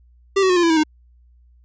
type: tone with pitch steps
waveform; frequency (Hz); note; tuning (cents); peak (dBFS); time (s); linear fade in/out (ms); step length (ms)
square; 392 / 376.7 / 362 / 347.8 / 334.2 / 321.2 / 308.6; G4 / F#4 / F#4 / F4 / E4 / E4 / D#4; 0 / +31 / -38 / -7 / +24 / -45 / -14; -14; 0.36-0.836; 10; 68
effects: added 60 Hz sine -49 dBFS peak until 1.64 s + resampled to 16000 Hz